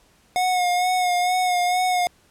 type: tone with vibrato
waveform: square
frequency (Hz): 724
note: F#5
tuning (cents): -38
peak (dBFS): -19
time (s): 0.36-2.07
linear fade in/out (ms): 0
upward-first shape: sine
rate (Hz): 2.2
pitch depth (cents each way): 32
effects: pink hiss -58 dBFS RMS until 2.3 s + low-pass 12000 Hz 12 dB/octave